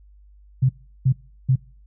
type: tone bursts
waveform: sine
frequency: 130.81 Hz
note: C3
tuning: in tune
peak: -13 dBFS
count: 3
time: 0.62-1.559 s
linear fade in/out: 10 ms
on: 73 ms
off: 360 ms
effects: noise-tail reverb RT60 0.4 s tail -23 dB re dry + added 50 Hz sine -47 dBFS peak until 1.86 s